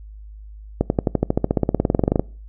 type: accelerating click train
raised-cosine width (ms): 2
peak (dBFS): -3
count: 24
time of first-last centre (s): 0.81-2.195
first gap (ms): 91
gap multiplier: 0.96
effects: noise-tail reverb RT60 0.4 s tail -24 dB re dry + added 52 Hz sine -36 dBFS peak until 2.48 s